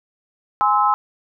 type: chord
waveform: sine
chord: Ab augmented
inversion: none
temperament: just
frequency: 830.6 / 1038.3 / 1297.8 Hz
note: Ab5 / C6 / E6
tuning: 0 / -14 / -27 cents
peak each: -18 dBFS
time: 0.61-0.94 s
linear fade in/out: 0 ms
effects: none